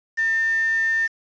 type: tone with quantisation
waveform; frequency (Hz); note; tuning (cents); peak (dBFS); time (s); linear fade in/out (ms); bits
sine; 1802; A6; +41; -18; 0.17-1.08; 20; 6
effects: resampled to 16000 Hz